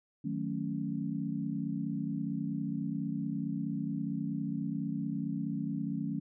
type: chord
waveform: sine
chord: D# half-diminished seventh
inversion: none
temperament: equal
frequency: 155.56 / 185 / 220 / 277.2 Hz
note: D#3 / F#3 / A3 / C#4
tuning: 0 / 0 / 0 / 0 cents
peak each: -38 / -38 / -37 / -37 dBFS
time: 0.24-6.2 s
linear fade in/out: 10 ms
effects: none